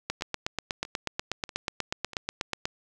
two click trains, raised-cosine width 0.2 ms, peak -11 / -24 dBFS, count 22 / 4, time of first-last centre 0.1-2.655 / 0.21-2.133 s, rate 8.22 / 1.56 Hz, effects none

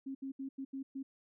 sine tone bursts at uneven times, 270 Hz, C#4, 45 cents flat, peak -38 dBFS, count 6, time 0.06-0.15 / 0.22-0.32 / 0.39-0.49 / 0.58-0.65 / 0.73-0.83 / 0.95-1.03 s, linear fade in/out 10 ms, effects none

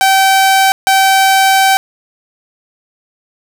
sawtooth tone pair in turn, 772 / 772 Hz, G5 / G5, -27 / -27 cents, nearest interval unison, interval 0 cents, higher neither, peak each -3 dBFS, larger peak neither, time 0.01-0.72 / 0.87-1.77 s, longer second, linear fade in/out 0 ms, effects none

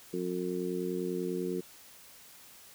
harmonic tone, 90.1 Hz, F#2, 45 cents flat, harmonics 2 / 3 / 4 / 5, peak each -37 / -39 / -34 / -38 dBFS, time 0.13-1.61 s, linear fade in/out 10 ms, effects white hiss -54 dBFS RMS until 2.74 s

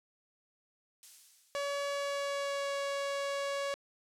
violet noise with exponential decay, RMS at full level -43 dBFS, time 1.03-2.32 s, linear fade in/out 0 ms, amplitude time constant 280 ms
sawtooth tone with pitch glide, 566 to 559.8 Hz, C#5 to C#5, +36 to +17 cents, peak -29 dBFS, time 1.55-3.74 s, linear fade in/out 0 ms, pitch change -19 cents, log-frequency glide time 1.85-2.74 s
effects low-pass 8000 Hz 12 dB/octave

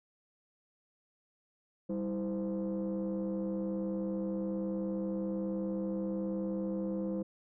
sine tone cluster, 196.2 / 326.2 / 515 Hz, G3 / E4 / C5, +2 / -18 / -28 cents, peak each -33 / -36 / -37 dBFS, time 1.89-7.23 s, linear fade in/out 10 ms, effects tanh soft clip ceiling -28 dBFS

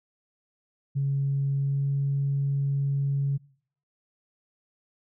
sine tone with pitch glide, 138.59 to 139.39 Hz, C#3 to C#3, 0 to +10 cents, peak -22 dBFS, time 0.95-3.38 s, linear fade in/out 20 ms, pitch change +10 cents, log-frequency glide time 1.61-1.86 s, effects noise-tail reverb RT60 0.6 s tail -24 dB re dry + tanh soft clip ceiling -18 dBFS

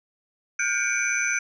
sine tone cluster, 1433 / 1582 / 2267 / 2384 / 6050 Hz, F6 / G6 / C#7 / D7 / F#8, +44 / +15 / +38 / +25 / +38 cents, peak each -28 dBFS, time 0.59-1.39 s, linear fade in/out 5 ms, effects tanh soft clip ceiling -13 dBFS

